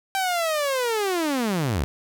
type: linear sweep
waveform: sawtooth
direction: down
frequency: 784 to 58.27 Hz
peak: -18 dBFS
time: 0.15-1.84 s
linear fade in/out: 0 ms
effects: none